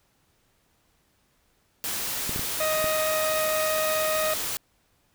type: noise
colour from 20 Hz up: white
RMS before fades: -30 dBFS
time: 1.84-4.57 s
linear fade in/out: 0 ms
type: clicks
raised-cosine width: 3 ms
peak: -20 dBFS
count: 4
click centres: 2.294 / 2.361 / 2.394 / 2.843 s
type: harmonic tone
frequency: 625 Hz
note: D#5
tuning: 8 cents sharp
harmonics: 1 / 2 / 3 / 4 / 6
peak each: -25 / -31 / -35 / -37 / -41 dBFS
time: 2.6-4.34 s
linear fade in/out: 5 ms
effects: pink hiss -67 dBFS RMS until 5.14 s